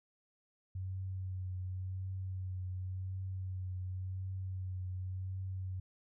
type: tone with vibrato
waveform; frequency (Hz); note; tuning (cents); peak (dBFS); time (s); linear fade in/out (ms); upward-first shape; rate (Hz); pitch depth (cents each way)
sine; 93.3; F#2; +15; -37; 0.75-5.8; 5; triangle; 0.91; 27
effects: none